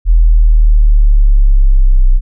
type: linear sweep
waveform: sine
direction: down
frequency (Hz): 41.2 to 30.99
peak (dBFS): -3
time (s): 0.05-2.21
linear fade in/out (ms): 50
effects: none